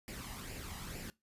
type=noise with flanger; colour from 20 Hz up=pink; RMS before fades=-45 dBFS; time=0.08-1.1 s; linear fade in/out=0 ms; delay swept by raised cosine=0.4 to 1.03 ms; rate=2.2 Hz; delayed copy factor=+0.55; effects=noise-tail reverb RT60 0.2 s tail -21 dB re dry + resampled to 32000 Hz